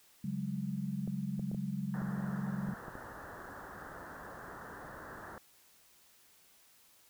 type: chord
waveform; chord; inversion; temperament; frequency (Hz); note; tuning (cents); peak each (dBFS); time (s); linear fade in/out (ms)
sine; C# suspended fourth; none; equal with one note detuned; 138.59 / 185 / 205; C#3 / F#3 / G#3; 0 / 0 / -22; -40 / -38 / -38; 0.24-2.74; 5
type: clicks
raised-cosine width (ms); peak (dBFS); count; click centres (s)
2; -32; 8; 1.076 / 1.395 / 1.515 / 1.546 / 2.018 / 2.686 / 2.882 / 2.954
type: low-pass noise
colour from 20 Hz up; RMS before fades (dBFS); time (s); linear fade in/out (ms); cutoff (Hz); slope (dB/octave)
white; -48; 1.94-5.38; 0; 1800; 96
effects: white hiss -64 dBFS RMS until 7.09 s